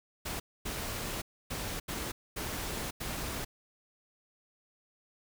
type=noise bursts at uneven times; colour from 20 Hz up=pink; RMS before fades=-37 dBFS; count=6; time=0.25-0.4 / 0.65-1.22 / 1.5-1.8 / 1.88-2.12 / 2.36-2.91 / 3-3.45 s; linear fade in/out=10 ms; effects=none